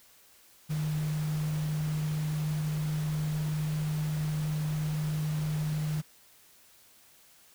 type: tone in noise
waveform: sine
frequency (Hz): 153.2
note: D#3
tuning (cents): -27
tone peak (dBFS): -28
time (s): 0.69-6.02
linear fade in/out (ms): 20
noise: pink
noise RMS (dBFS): -44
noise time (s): 0.69-6.02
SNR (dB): +13
effects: white hiss -59 dBFS RMS until 7.54 s

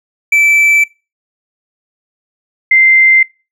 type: tone pair in turn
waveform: triangle / sine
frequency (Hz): 2321 / 2084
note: D7 / C7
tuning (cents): -21 / -7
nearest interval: major second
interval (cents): 186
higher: first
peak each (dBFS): -4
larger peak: neither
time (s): 0.32-0.84 / 2.71-3.23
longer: neither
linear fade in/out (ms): 5
effects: noise-tail reverb RT60 0.3 s tail -24 dB re dry

